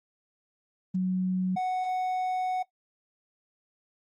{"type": "tone pair in turn", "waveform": ["sine", "triangle"], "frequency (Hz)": [185, 740], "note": ["F#3", "F#5"], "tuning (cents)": [0, 0], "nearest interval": "2 octaves", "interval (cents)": 2400, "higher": "second", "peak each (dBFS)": -24, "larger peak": "neither", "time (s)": [[0.94, 1.56], [1.56, 2.63]], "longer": "second", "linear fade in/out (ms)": 10, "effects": ["noise-tail reverb RT60 0.1 s tail -17 dB re dry", "Opus 32 kbps"]}